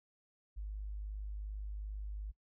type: tone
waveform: sine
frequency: 51.3 Hz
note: G#1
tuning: 21 cents flat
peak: -39 dBFS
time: 0.56-2.32 s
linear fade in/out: 20 ms
effects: noise-tail reverb RT60 0.1 s tail -23 dB re dry